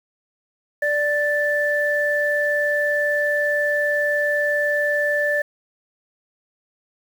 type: tone pair together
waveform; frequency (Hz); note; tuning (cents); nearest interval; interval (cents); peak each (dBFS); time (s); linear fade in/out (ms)
sine; 587.3 / 1759.9; D5 / A6; 0 / 0; octave + perfect fifth; 1900; -21 / -20; 0.82-5.42; 5
effects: 7-bit